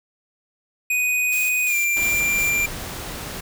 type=tone with pitch glide; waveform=square; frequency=2489 to 2372 Hz; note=D#7 to D7; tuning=0 to +17 cents; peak=-19 dBFS; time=0.9-2.66 s; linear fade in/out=5 ms; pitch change=-83 cents; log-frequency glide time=1.66-1.75 s
type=noise with tremolo; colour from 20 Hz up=blue; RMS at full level=-31 dBFS; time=1.31-2.51 s; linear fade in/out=20 ms; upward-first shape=square; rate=2.8 Hz; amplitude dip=50%
type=noise; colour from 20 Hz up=pink; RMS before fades=-32 dBFS; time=1.96-3.41 s; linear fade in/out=10 ms
effects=none